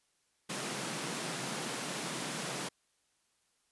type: high-pass noise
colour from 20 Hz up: pink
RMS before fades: -38 dBFS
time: 0.49-2.69 s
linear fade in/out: 10 ms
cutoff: 130 Hz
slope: 96 dB/octave
effects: white hiss -75 dBFS RMS until 3.71 s + resampled to 24000 Hz